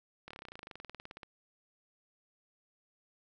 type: slowing click train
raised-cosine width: 0.3 ms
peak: -30 dBFS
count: 24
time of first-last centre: 0.28-1.232 s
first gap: 26 ms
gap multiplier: 1.04
effects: none